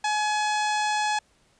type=harmonic tone; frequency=846 Hz; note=G#5; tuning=32 cents sharp; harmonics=1 / 2 / 3 / 4 / 5 / 6 / 7 / 8 / 9 / 10; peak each=-24 / -30 / -34 / -36 / -38 / -40 / -41 / -42 / -43 / -44 dBFS; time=0.04-1.19 s; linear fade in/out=5 ms; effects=pink hiss -63 dBFS RMS until 1.59 s + resampled to 22050 Hz